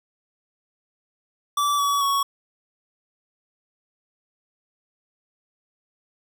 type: tone with pitch steps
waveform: square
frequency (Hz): 1159 / 1136.5 / 1114.4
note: D6 / C#6 / C#6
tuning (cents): -23 / +43 / +9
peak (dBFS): -20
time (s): 1.57-2.23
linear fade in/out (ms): 5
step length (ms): 220
effects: none